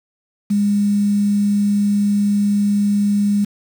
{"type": "tone with quantisation", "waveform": "sine", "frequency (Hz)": 204, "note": "G#3", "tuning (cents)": -31, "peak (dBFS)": -13, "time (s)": [0.5, 3.45], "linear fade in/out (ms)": 10, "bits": 6, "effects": []}